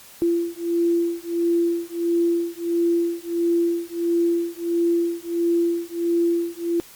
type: beating tone pair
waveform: sine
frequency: 340 / 341.5 Hz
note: F4 / F4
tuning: -46 / -39 cents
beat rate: 1.5 Hz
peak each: -22 dBFS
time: 0.22-6.8 s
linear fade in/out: 0 ms
effects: white hiss -46 dBFS RMS until 6.95 s + Opus 48 kbps